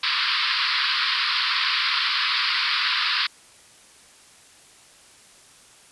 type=band-pass noise; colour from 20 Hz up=white; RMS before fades=-23 dBFS; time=0.03-3.27 s; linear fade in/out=5 ms; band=1000 to 4900 Hz; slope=96 dB/octave; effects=white hiss -51 dBFS RMS until 5.91 s + resampled to 24000 Hz